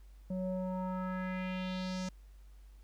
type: tone with low-pass filter sweep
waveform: square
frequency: 185.2 Hz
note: F#3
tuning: 2 cents sharp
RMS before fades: -37 dBFS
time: 0.3-2.09 s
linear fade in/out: 5 ms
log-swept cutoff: 430 to 6400 Hz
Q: 2.7
effects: added 49 Hz sine -52 dBFS peak until 2.83 s + pink hiss -71 dBFS RMS until 2.83 s